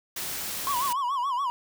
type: noise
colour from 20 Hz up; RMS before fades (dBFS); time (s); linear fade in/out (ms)
white; -33; 0.16-0.93; 5
type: tone with vibrato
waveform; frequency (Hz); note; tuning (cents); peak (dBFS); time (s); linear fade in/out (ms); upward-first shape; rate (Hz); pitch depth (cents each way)
triangle; 1043; C6; -6; -23; 0.67-1.5; 0; sine; 7; 150
effects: none